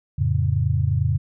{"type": "chord", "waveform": "sine", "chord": "F augmented", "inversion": "none", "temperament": "equal", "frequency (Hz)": [87.31, 110, 138.59], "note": ["F2", "A2", "C#3"], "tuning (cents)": [0, 0, 0], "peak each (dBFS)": -22, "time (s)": [0.18, 1.18], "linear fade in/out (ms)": 10, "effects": []}